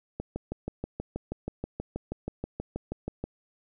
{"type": "click train", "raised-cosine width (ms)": 2, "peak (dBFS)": -19, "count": 20, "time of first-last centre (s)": [0.2, 3.24], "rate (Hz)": 6.25, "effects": []}